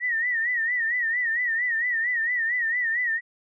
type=tone with vibrato; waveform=sine; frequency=1890 Hz; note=A#6; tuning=23 cents sharp; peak=-22 dBFS; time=0-3.21 s; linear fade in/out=50 ms; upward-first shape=sine; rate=4.4 Hz; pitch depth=100 cents each way; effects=none